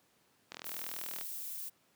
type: click train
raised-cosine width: 0.2 ms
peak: -25 dBFS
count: 29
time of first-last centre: 0.52-1.211 s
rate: 40.5 Hz
type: noise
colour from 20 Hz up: violet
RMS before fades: -42 dBFS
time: 0.64-1.7 s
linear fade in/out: 20 ms
effects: pink hiss -70 dBFS RMS until 1.95 s + high-pass 150 Hz 12 dB/octave